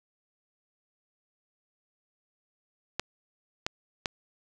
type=clicks; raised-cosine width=0.2 ms; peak=-11 dBFS; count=3; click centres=2.996 / 3.665 / 4.058 s; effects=none